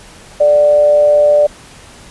sine tone with amplitude modulation, 590 Hz, D5, 8 cents sharp, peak -4 dBFS, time 0.4-1.47 s, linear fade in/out 10 ms, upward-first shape sine, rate 159 Hz, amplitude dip 35%, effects pink hiss -38 dBFS RMS until 2.1 s + resampled to 24000 Hz

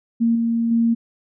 sine tone with level steps, 231 Hz, A#3, 16 cents flat, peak -14 / -17 / -14 dBFS, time 0.2-0.95 s, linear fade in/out 20 ms, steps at 0.35 / 0.71 s, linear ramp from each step 5 ms, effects none

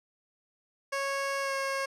15% pulse tone with pitch glide, 551 to 543.7 Hz, C#5 to C#5, -11 to -34 cents, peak -23 dBFS, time 0.92-1.86 s, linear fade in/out 10 ms, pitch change -23 cents, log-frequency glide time 1.41-1.53 s, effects low-pass 9000 Hz 12 dB/octave

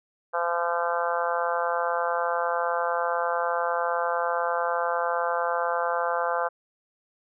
harmonic tone, 171.2 Hz, F3, 34 cents flat, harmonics 3 / 4 / 5 / 6 / 7 / 8 / 9, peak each -29 / -30 / -31 / -32 / -32 / -33 / -34 dBFS, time 0.33-6.49 s, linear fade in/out 20 ms, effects none

